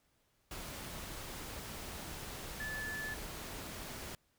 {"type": "tone in noise", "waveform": "sine", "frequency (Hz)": 1736, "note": "A6", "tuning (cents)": -24, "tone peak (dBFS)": -39, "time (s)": [2.6, 3.14], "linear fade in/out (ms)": 2, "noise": "pink", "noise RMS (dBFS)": -45, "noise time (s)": [0.51, 4.15], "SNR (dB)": 3, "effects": ["pink hiss -75 dBFS RMS until 4.38 s"]}